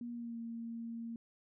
sine tone with pitch glide, 238.4 to 230.8 Hz, A#3 to A#3, +39 to -17 cents, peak -40 dBFS, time 0.01-1.16 s, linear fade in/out 2 ms, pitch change -56 cents, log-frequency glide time 0.12-0.38 s, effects none

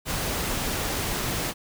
pink noise, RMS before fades -28 dBFS, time 0.05-1.54 s, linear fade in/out 50 ms, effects none

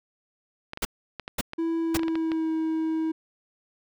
clicks, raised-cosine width 0.3 ms, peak -18 dBFS, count 10, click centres 0.734 / 0.774 / 1.197 / 1.279 / 1.534 / 1.994 / 2.033 / 2.082 / 2.155 / 2.318 s
pink noise bursts, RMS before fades -27 dBFS, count 3, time 0.82-1.973 s, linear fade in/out 5 ms, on 31 ms, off 530 ms
triangle tone with pitch glide, 329.6 to 319.8 Hz, E4 to D#4, 0 to +48 cents, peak -22 dBFS, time 1.58-3.12 s, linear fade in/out 10 ms, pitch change -52 cents, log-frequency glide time 1.8-2.51 s
effects none

